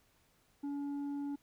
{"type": "tone with tanh clipping", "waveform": "sine", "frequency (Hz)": 284.5, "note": "C#4", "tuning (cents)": 45, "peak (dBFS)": -37, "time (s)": [0.63, 1.36], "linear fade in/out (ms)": 10, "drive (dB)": 5, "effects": ["pink hiss -71 dBFS RMS until 1.42 s"]}